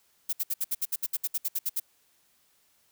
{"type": "noise bursts", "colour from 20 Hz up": "violet", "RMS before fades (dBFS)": -28, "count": 15, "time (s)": [0.29, 1.8], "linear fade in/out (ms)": 10, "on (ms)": 40, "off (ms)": 65, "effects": ["white hiss -67 dBFS RMS until 2.91 s"]}